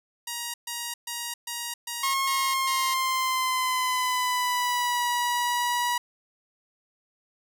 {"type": "tone bursts", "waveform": "5% pulse", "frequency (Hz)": 948, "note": "A#5", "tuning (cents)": 29, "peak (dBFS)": -19, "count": 7, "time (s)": [0.27, 2.94], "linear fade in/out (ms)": 5, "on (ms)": 270, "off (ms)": 130}
{"type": "tone with pitch glide", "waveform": "sawtooth", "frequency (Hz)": [1081, 968.6], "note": ["C#6", "B5"], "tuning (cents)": [-44, -34], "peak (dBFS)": -20, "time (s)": [2.03, 5.98], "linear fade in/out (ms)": 5, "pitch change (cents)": -190, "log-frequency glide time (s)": [2.28, 5.06]}
{"effects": []}